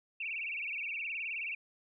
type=tone with vibrato; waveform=sine; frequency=2485 Hz; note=D#7; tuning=3 cents flat; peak=-35 dBFS; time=0.2-1.55 s; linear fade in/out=5 ms; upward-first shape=sine; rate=19 Hz; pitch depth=180 cents each way; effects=none